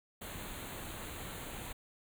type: band-stop noise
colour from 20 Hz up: pink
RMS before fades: -44 dBFS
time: 0.21-1.73 s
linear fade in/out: 10 ms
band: 4300 to 6500 Hz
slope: 96 dB/octave
effects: none

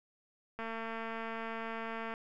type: click train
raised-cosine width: 0.5 ms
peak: -26 dBFS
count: 351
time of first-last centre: 0.59-2.139 s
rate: 226 Hz
effects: none

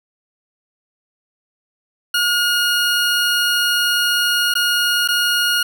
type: tone with dropouts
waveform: 20% pulse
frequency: 1433 Hz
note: F6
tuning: 44 cents sharp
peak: -10 dBFS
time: 2.14-5.63 s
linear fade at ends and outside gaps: 5 ms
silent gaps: 4.54-4.552 / 5.077-5.086 s
effects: none

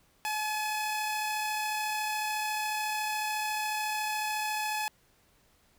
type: tone pair together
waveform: sawtooth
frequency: 855 / 2531 Hz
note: A5 / D#7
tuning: -50 / +29 cents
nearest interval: octave + perfect fifth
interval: 1879 cents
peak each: -27 / -34 dBFS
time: 0.25-4.88 s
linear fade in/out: 0 ms
effects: pink hiss -66 dBFS RMS until 5.78 s

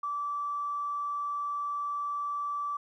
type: tone with tanh clipping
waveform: triangle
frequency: 1160 Hz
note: D6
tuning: 22 cents flat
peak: -30 dBFS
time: 0.03-2.77 s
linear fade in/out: 5 ms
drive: 3 dB
effects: none

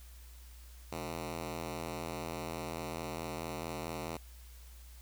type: ring-modulated tone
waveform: 10% pulse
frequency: 164.81 Hz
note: E3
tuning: in tune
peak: -27 dBFS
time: 0.92-4.17 s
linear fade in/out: 5 ms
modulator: 40.1 Hz
effects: added 60 Hz sine -50 dBFS peak until 5.01 s + white hiss -60 dBFS RMS until 5.01 s

